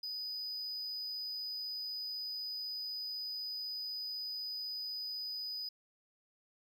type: tone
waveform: triangle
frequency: 4978 Hz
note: D#8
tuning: in tune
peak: -37 dBFS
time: 0.03-5.69 s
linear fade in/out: 5 ms
effects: none